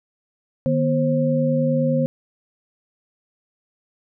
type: tone cluster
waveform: sine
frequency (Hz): 152.1 / 241.9 / 530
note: D#3 / B3 / C5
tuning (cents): -39 / -36 / +22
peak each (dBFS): -21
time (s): 0.66-2.06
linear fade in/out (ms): 0
effects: none